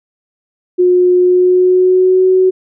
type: tone with pitch glide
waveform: sine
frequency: 360.5 to 373 Hz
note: F#4 to F#4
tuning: -45 to +14 cents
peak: -6 dBFS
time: 0.78-2.51 s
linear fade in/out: 20 ms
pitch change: +59 cents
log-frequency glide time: 1.2-2.26 s
effects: none